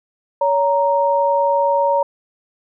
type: tone pair together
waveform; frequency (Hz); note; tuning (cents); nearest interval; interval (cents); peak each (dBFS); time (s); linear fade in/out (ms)
sine; 564 / 932.5; C#5 / A#5; +30 / 0; major sixth; 870; -16; 0.41-2.03; 5
effects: none